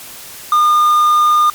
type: tone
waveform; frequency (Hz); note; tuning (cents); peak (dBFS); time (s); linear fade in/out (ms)
triangle; 1214; D#6; -43; -6; 0.52-1.5; 2
effects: white hiss -33 dBFS RMS until 1.54 s + MP3 96 kbps